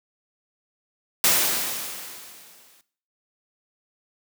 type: noise with exponential decay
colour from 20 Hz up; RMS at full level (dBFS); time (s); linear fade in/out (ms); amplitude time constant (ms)
white; -17; 1.24-2.81; 1; 340
effects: noise-tail reverb RT60 0.5 s tail -17 dB re dry + high-pass 150 Hz 12 dB/octave